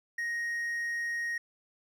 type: tone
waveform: triangle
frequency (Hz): 1873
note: A#6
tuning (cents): +8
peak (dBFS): -29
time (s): 0.18-1.38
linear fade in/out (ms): 5
effects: none